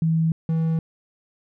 sine / triangle tone pair in turn, 162.1 / 162.1 Hz, E3 / E3, -29 / -29 cents, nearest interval unison, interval 0 cents, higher neither, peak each -17 dBFS, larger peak neither, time 0.02-0.32 / 0.49-0.79 s, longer neither, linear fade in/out 2 ms, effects none

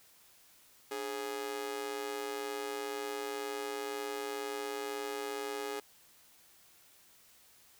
sawtooth tone with amplitude modulation, 415.3 Hz, G#4, in tune, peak -29 dBFS, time 0.91-5.8 s, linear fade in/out 5 ms, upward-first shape sine, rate 122 Hz, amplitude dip 80%, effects white hiss -62 dBFS RMS until 7.79 s

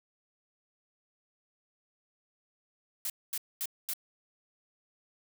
blue noise bursts, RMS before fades -34 dBFS, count 4, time 3.05-3.936 s, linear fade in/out 2 ms, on 49 ms, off 230 ms, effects none

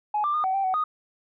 sine tone with pitch steps, 841 / 1182 / 1222 / 757 / 782 / 750 / 1241 Hz, G#5 / D6 / D#6 / F#5 / G5 / F#5 / D#6, +22 / +11 / -32 / +39 / -4 / +23 / -5 cents, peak -21 dBFS, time 0.14-0.84 s, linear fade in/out 5 ms, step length 100 ms, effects tanh soft clip ceiling -17 dBFS

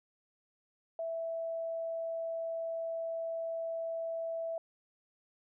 sine tone, 659.3 Hz, E5, in tune, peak -34 dBFS, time 0.99-4.58 s, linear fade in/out 2 ms, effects none

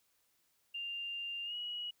sine tone with pitch glide, 2794 to 2911 Hz, F7 to F#7, 0 to -29 cents, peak -38 dBFS, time 0.74-1.91 s, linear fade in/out 10 ms, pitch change +71 cents, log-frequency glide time 1.44-1.55 s, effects white hiss -75 dBFS RMS until 2 s

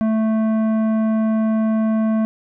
sine tone with tanh clipping, 220 Hz, A3, in tune, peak -17 dBFS, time 0.01-2.25 s, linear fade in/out 0 ms, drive 12 dB, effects none

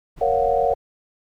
brown noise, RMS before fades -37 dBFS, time 0.16-0.75 s, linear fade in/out 20 ms
sine chord, Gb major seventh, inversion first, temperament equal, 466.2 / 554.4 / 698.5 / 740 Hz, Bb4 / Db5 / F5 / Gb5, 0 / 0 / 0 / 0 cents, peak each -22 dBFS, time 0.21-0.74 s, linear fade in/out 5 ms
effects none

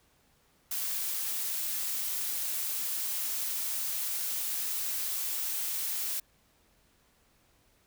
blue noise, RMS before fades -33 dBFS, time 0.71-6.2 s, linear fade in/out 5 ms, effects pink hiss -67 dBFS RMS until 7.86 s

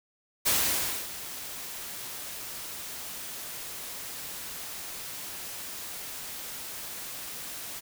white noise with ADSR envelope, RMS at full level -24 dBFS, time 0.45-7.81 s, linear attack 20 ms, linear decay 600 ms, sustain -15 dB, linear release 29 ms, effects none

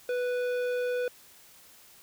sine tone with tanh clipping, 493.9 Hz, B4, in tune, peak -29 dBFS, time 0.09-1.08 s, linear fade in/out 2 ms, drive 13 dB, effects white hiss -55 dBFS RMS until 2.02 s

